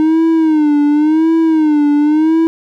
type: tone with vibrato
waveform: triangle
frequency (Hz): 308.7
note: D#4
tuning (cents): -14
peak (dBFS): -6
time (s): 0-2.47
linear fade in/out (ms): 0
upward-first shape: sine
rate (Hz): 0.92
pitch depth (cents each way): 100
effects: none